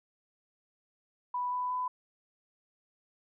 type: tone with pitch steps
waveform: sine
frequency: 987.8 / 994.7 / 1001.6 Hz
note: B5 / B5 / B5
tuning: 0 / +12 / +24 cents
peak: -30 dBFS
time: 1.34-1.88 s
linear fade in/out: 5 ms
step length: 180 ms
effects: none